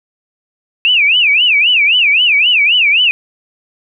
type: tone with vibrato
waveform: sine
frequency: 2603 Hz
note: E7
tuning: 22 cents flat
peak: -7 dBFS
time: 0.85-3.11 s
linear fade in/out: 0 ms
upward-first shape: sine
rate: 3.8 Hz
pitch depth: 250 cents each way
effects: none